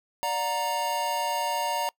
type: chord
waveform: square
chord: D augmented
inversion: none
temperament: equal with one note detuned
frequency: 587.3 / 721 / 932.3 Hz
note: D5 / F#5 / A#5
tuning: 0 / -45 / 0 cents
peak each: -34 / -34 / -28 dBFS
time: 0.23-1.89 s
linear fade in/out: 0 ms
effects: noise-tail reverb RT60 0.1 s tail -24 dB re dry